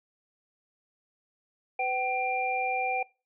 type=tone cluster; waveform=sine; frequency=504 / 766 / 2383 Hz; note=B4 / G5 / D7; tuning=+35 / -40 / +25 cents; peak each=-35 / -28 / -31 dBFS; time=1.79-3.03 s; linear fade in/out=5 ms; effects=noise-tail reverb RT60 0.3 s tail -23 dB re dry